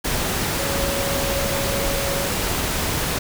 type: tone in noise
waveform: sine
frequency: 554.4 Hz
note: C#5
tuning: in tune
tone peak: -26 dBFS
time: 0.59-2.29 s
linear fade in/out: 10 ms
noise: pink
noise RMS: -23 dBFS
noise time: 0.04-3.19 s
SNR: -6 dB
effects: none